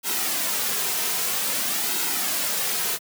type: noise with flanger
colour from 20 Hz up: white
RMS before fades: -25 dBFS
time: 0.03-2.99 s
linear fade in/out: 50 ms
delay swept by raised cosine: 1.7 to 3.6 ms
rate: 0.51 Hz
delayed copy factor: -0.5
effects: high-pass 200 Hz 12 dB/octave